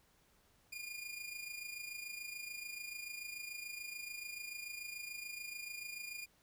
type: tone with amplitude modulation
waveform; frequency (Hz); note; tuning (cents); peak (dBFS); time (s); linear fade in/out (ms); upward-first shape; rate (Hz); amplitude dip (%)
sawtooth; 2422; D#7; -47; -38; 0.72-6.26; 10; sine; 26.9; 60
effects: pink hiss -71 dBFS RMS until 6.42 s